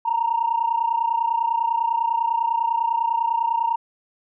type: tone pair together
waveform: sine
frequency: 912 / 942 Hz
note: A#5 / A#5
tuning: -38 / +18 cents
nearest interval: minor second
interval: 56 cents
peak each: -21 dBFS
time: 0.05-3.76 s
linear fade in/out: 10 ms
effects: tanh soft clip ceiling -12 dBFS